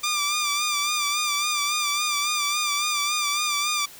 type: tone with vibrato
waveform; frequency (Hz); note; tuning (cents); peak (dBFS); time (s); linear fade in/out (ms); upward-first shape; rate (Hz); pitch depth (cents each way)
10% pulse; 1187; D6; +18; -14; 0.03-3.86; 10; sine; 3.6; 47
effects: white hiss -45 dBFS RMS until 3.99 s